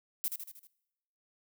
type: noise with echo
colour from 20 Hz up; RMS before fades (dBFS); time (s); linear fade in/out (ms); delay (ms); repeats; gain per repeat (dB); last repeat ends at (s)
violet; -32; 0.24-0.28; 0; 78; 5; -5; 0.67
effects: noise-tail reverb RT60 0.9 s tail -22 dB re dry